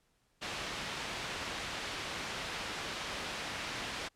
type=low-pass noise; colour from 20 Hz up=white; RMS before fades=-40 dBFS; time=0.41-4.09 s; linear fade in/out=20 ms; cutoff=3400 Hz; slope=12 dB/octave; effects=pink hiss -74 dBFS RMS until 4.15 s + low-pass 11000 Hz 12 dB/octave